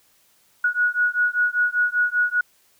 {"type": "beating tone pair", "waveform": "sine", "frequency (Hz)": [1456, 1461.1], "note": ["F#6", "F#6"], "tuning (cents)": [-28, -22], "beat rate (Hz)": 5.1, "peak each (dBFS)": -21, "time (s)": [0.64, 2.41], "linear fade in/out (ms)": 5, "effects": ["white hiss -60 dBFS RMS until 2.79 s"]}